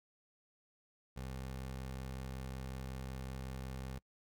20% pulse tone, 65.41 Hz, C2, in tune, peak -37 dBFS, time 1.16-3.99 s, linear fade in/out 10 ms, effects noise-tail reverb RT60 0.1 s tail -25 dB re dry

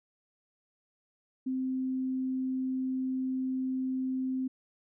sine tone, 260 Hz, C4, 11 cents flat, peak -29 dBFS, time 1.46-4.48 s, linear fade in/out 10 ms, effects none

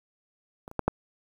clicks, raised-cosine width 1 ms, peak -27 / -29 / -12 / -8 dBFS, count 4, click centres 0.679 / 0.714 / 0.793 / 0.88 s, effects 8-bit

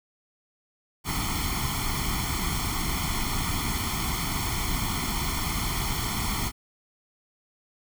pink noise with comb filter, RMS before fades -28 dBFS, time 1.04-6.52 s, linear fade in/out 50 ms, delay 0.92 ms, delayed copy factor +0.95, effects none

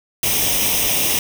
white noise with comb filter, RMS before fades -18 dBFS, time 0.23-1.19 s, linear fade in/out 2 ms, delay 0.34 ms, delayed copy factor +0.7, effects none

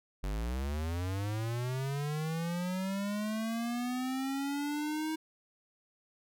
square linear sweep, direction up, 46.17 to 317.7 Hz, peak -33 dBFS, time 0.23-5.16 s, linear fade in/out 10 ms, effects none

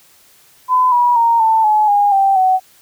sine tone with pitch steps, 1011 / 968.7 / 928.2 / 889.3 / 852.1 / 816.5 / 782.3 / 749.6 Hz, B5 / B5 / A#5 / A5 / G#5 / G#5 / G5 / F#5, +40 / -34 / -8 / +18 / +44 / -30 / -4 / +22 cents, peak -9 dBFS, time 0.68-2.6 s, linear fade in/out 50 ms, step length 240 ms, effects white hiss -49 dBFS RMS until 2.81 s

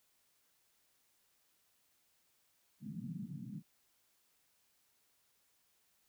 white band-pass noise, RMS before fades -45 dBFS, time 2.8-3.63 s, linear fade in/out 50 ms, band 130 to 230 Hz, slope 48 dB/octave, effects white hiss -75 dBFS RMS until 6.08 s

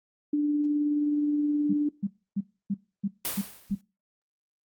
sine tone with tremolo, 294.5 Hz, D4, 5 cents sharp, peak -21 dBFS, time 0.33-1.89 s, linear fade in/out 5 ms, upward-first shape triangle, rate 19 Hz, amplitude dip 25%
sine tone bursts, 199.3 Hz, G3, 29 cents sharp, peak -24 dBFS, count 7, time 1.69-3.752 s, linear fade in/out 10 ms, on 46 ms, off 290 ms
white noise with exponential decay, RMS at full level -28 dBFS, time 3.25-3.81 s, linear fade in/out 0 ms, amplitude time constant 120 ms
effects noise-tail reverb RT60 0.3 s tail -21 dB re dry + Opus 32 kbps

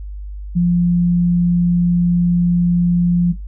sine tone, 174.61 Hz, F3, in tune, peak -11 dBFS, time 0.55-3.33 s, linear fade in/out 20 ms, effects noise-tail reverb RT60 0.2 s tail -17 dB re dry + added 50 Hz sine -26 dBFS peak until 3.47 s

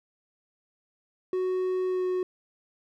triangle tone with pitch glide, 370 to 366.8 Hz, F#4 to F#4, 0 to -15 cents, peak -23 dBFS, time 1.33-2.23 s, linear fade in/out 2 ms, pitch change -15 cents, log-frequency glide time 1.87-2.05 s, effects none

